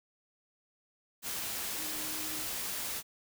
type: tone in noise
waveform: sine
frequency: 311.1 Hz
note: D#4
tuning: in tune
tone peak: -47 dBFS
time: 1.75-2.48 s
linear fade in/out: 50 ms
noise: white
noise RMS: -37 dBFS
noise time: 1.22-3.03 s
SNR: -13 dB
effects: none